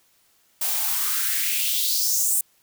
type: noise with high-pass filter sweep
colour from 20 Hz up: blue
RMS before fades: -23 dBFS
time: 0.61-2.41 s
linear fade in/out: 5 ms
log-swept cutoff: 580 to 8900 Hz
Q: 3.3
effects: white hiss -62 dBFS RMS until 2.62 s